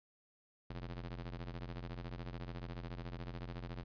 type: ring-modulated tone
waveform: sawtooth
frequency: 87.31 Hz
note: F2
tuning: in tune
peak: -36 dBFS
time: 0.7-3.84 s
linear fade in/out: 5 ms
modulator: 36.7 Hz
effects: resampled to 11025 Hz